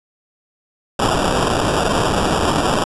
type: noise with sample-and-hold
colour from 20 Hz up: violet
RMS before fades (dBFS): -17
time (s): 0.99-2.84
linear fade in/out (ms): 5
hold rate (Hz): 2100
effects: resampled to 24000 Hz